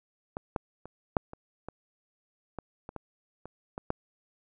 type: clicks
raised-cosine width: 1 ms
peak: -20 / -15 / -29 / -9 / -28 / -24 / -22 / -26 / -23 / -28 / -22 / -14 dBFS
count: 12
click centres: 0.369 / 0.562 / 0.856 / 1.168 / 1.334 / 1.686 / 2.587 / 2.891 / 2.963 / 3.456 / 3.779 / 3.904 s
effects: none